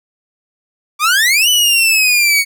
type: exponential two-way sweep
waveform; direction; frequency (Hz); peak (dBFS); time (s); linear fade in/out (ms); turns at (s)
sawtooth; up then down; 1148 to 3005 to 2214; -6; 0.99-2.45; 50; 1.49
effects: none